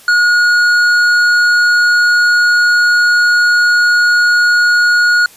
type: tone with hard clipping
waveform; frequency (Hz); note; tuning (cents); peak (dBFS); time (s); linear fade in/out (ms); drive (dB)
sine; 1444; F#6; -43; -9; 0.08-5.26; 2; 8
effects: white hiss -41 dBFS RMS until 5.36 s + resampled to 32000 Hz